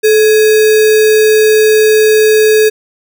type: tone with sample-and-hold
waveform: sine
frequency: 432.3 Hz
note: A4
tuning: 31 cents flat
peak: -4 dBFS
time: 0.03-2.7 s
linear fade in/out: 20 ms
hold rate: 2100 Hz
effects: none